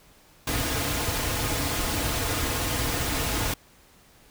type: noise with comb filter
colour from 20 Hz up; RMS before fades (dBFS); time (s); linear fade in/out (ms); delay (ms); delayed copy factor
pink; -27; 0.47-3.54; 5; 5.2; -0.6
effects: pink hiss -56 dBFS RMS until 4.3 s